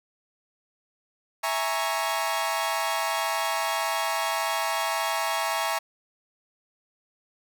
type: chord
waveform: sawtooth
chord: A# half-diminished seventh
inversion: second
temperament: equal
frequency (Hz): 659.3 / 830.6 / 932.3 / 1108.7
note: E5 / G#5 / A#5 / C#6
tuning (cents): 0 / 0 / 0 / 0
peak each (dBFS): -27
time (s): 1.43-5.79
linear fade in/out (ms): 10
effects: none